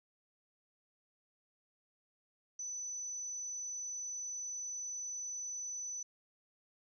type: tone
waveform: sine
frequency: 5990 Hz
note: F#8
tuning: 20 cents sharp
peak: -39 dBFS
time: 2.59-6.03 s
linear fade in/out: 5 ms
effects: none